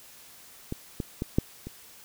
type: clicks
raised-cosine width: 3 ms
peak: -18 / -17 / -16 / -8 / -24 dBFS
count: 5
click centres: 0.724 / 1.002 / 1.221 / 1.385 / 1.67 s
effects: white hiss -51 dBFS RMS until 2.04 s